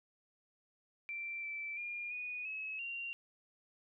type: tone with pitch steps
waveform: sine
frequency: 2349 / 2327 / 2413 / 2469 / 2574 / 2764 Hz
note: D7 / D7 / D7 / D#7 / E7 / F7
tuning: 0 / -17 / +46 / -14 / -42 / -19 cents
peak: -39 dBFS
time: 1.09-3.13 s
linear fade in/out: 0 ms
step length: 340 ms
effects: none